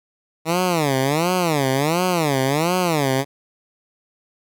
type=tone with vibrato; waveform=10% pulse; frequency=155.56 Hz; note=D#3; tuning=in tune; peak=-9 dBFS; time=0.45-3.25 s; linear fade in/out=50 ms; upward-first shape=sine; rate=1.4 Hz; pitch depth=290 cents each way; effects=none